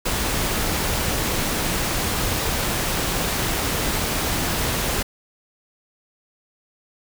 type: noise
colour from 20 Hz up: pink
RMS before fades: -23 dBFS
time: 0.05-5.03 s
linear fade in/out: 10 ms
effects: none